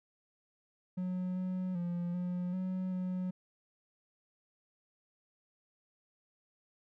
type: tone with pitch steps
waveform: triangle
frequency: 182.7 / 184.4 / 174.1 / 178.8 / 185.6 / 183.4 Hz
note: F#3 / F#3 / F3 / F3 / F#3 / F#3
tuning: -22 / -6 / -5 / +41 / +6 / -15 cents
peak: -31 dBFS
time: 0.97-3.31 s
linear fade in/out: 10 ms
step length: 390 ms
effects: none